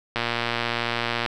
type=click train; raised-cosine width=0.3 ms; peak=-8 dBFS; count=131; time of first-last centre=0.16-1.262 s; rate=118 Hz; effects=none